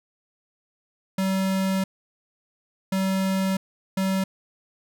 square tone bursts at uneven times, 191.2 Hz, G3, 43 cents flat, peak -22 dBFS, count 3, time 1.18-1.84 / 2.92-3.57 / 3.97-4.24 s, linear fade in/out 5 ms, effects none

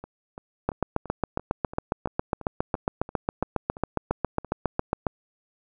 two click trains, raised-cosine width 1 ms, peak -24 / -9 dBFS, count 14 / 33, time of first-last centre 0.04-4.447 / 0.69-5.068 s, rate 2.95 / 7.31 Hz, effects none

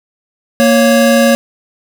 square tone pair together, 233.1 / 554.4 Hz, A#3 / C#5, 0 / 0 cents, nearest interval octave + minor third, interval 1500 cents, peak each -10 dBFS, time 0.6-1.35 s, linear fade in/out 0 ms, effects none

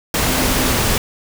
sine tone in noise, 257.8 Hz, C4, 26 cents flat, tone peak -23 dBFS, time 0.27-0.75 s, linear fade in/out 2 ms, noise pink, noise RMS -17 dBFS, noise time 0.14-0.98 s, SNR -9 dB, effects none

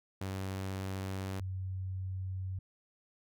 sawtooth / sine tone pair in turn, 95.7 / 93.89 Hz, G2 / F#2, -41 / +26 cents, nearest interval unison, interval 33 cents, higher first, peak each -32 / -35 dBFS, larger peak first, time 0.21-1.4 / 1.4-2.59 s, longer neither, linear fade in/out 5 ms, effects none

